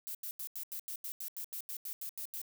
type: noise bursts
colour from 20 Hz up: violet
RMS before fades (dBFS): -41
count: 15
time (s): 0.07-2.416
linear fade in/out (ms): 0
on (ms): 78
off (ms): 84
effects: none